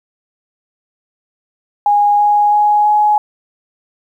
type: tone with pitch steps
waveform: sine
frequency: 823 / 828.7 / 834.5 / 840.3 Hz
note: G#5 / G#5 / G#5 / G#5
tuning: -16 / -4 / +8 / +20 cents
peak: -8 dBFS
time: 1.86-3.18 s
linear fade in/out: 2 ms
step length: 330 ms
effects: 8-bit